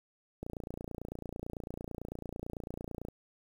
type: click train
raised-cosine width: 2 ms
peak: -26 dBFS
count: 78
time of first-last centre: 0.43-3.085 s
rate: 29 Hz
effects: 9-bit